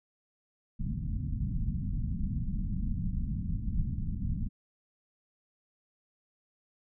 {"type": "low-pass noise", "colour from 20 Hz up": "pink", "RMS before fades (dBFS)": -32, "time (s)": [0.79, 4.49], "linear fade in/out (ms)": 20, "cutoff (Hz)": 230, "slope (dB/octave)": 48, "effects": []}